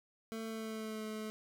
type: tone with pitch glide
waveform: 25% pulse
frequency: 223.5 to 216.3 Hz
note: A3 to A3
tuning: +27 to -29 cents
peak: -36 dBFS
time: 0.32-1.3 s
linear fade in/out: 0 ms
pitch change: -56 cents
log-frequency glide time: 0.44-1.05 s
effects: none